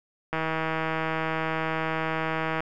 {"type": "click train", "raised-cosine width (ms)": 0.5, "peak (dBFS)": -13, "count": 365, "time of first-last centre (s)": [0.33, 2.605], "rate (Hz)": 160, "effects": []}